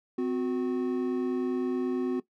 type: tone pair together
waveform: triangle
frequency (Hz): 256.4 / 365.9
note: C4 / F#4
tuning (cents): -35 / -19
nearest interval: tritone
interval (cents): 616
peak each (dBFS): -27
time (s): 0.18-2.2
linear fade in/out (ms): 5
effects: noise-tail reverb RT60 0.1 s tail -17 dB re dry